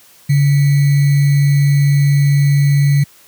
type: tone with sample-and-hold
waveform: sine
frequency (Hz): 142.2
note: C#3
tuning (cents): +45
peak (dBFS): -8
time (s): 0.29-3.04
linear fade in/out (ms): 10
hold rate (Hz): 2100
effects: white hiss -46 dBFS RMS until 3.27 s + high-pass 60 Hz 12 dB/octave